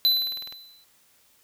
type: tone with exponential decay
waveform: square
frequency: 4010 Hz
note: B7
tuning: 26 cents sharp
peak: -16 dBFS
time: 0.05-0.84 s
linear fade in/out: 0 ms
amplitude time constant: 170 ms
type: click train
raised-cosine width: 0.2 ms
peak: -24 dBFS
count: 10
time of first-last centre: 0.07-0.525 s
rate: 19.8 Hz
effects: white hiss -61 dBFS RMS until 1.43 s